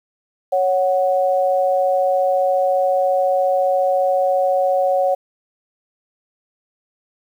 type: tone pair together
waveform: sine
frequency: 554.4 / 740 Hz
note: C#5 / F#5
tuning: 0 / 0 cents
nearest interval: perfect fourth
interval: 500 cents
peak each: -16 / -18 dBFS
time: 0.52-5.15 s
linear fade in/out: 10 ms
effects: 8-bit